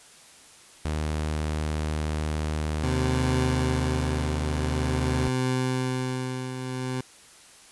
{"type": "tone with pitch glide", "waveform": "sawtooth", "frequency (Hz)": [76.8, 75.7], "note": ["D#2", "D#2"], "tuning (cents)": [-22, -47], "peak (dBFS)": -22, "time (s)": [0.85, 5.28], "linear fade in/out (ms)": 0, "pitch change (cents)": -25, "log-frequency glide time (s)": [2.72, 4.67]}
{"type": "tone with tremolo", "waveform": "20% pulse", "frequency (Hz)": 128.4, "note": "C3", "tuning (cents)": -32, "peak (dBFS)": -18, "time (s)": [2.83, 7.01], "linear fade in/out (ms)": 5, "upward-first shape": "triangle", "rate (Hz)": 0.47, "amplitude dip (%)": 65}
{"effects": ["white hiss -51 dBFS RMS until 7.71 s", "resampled to 24000 Hz"]}